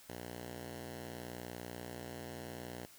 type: ring-modulated tone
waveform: 10% pulse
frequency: 120.7 Hz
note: B2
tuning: 39 cents flat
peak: -33 dBFS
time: 0.09-2.86 s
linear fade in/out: 5 ms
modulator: 30 Hz
effects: white hiss -59 dBFS RMS until 2.98 s